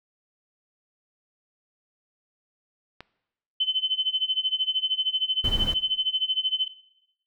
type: click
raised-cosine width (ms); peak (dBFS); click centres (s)
0.3; -23; 3.006
type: tone with tremolo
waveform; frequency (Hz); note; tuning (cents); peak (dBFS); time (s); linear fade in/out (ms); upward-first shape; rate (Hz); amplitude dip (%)
sine; 3051; G7; -48; -19; 3.6-6.68; 5; sine; 13; 85
type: noise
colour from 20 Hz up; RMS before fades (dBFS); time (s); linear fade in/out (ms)
brown; -28; 5.44-5.74; 5
effects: noise-tail reverb RT60 0.9 s tail -19 dB re dry